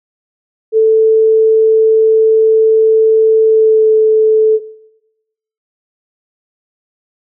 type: tone with pitch glide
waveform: sine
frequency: 441.3 to 436.5 Hz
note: A4 to A4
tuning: +5 to -14 cents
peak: -5 dBFS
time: 0.72-4.6 s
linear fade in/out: 50 ms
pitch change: -19 cents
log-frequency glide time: 3.43-3.9 s
effects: noise-tail reverb RT60 1.0 s tail -20 dB re dry